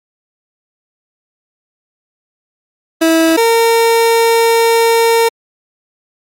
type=tone pair in turn; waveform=30% pulse; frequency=325.7 / 459.3 Hz; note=E4 / A#4; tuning=-21 / -26 cents; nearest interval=tritone; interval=595 cents; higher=second; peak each=-5 dBFS; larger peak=neither; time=3.01-3.37 / 3.37-5.29 s; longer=second; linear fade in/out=10 ms; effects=MP3 64 kbps